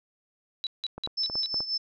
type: tone bursts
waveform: sine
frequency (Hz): 3931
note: B7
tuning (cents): -9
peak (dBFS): -28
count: 5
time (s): 0.64-1.46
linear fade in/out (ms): 0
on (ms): 28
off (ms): 170
type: clicks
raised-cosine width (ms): 1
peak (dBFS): -24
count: 6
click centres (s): 0.98 / 1.074 / 1.299 / 1.355 / 1.543 / 1.605
type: tone with tremolo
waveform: sine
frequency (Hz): 5274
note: E8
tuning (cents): 0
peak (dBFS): -24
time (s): 1.17-1.78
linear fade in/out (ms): 10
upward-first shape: triangle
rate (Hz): 5.6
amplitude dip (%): 80
effects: none